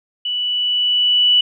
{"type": "tone with level ramp", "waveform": "sine", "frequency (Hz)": 2960, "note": "F#7", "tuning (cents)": 0, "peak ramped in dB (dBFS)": [-19, -9], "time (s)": [0.25, 1.41], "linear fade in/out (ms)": 5, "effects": []}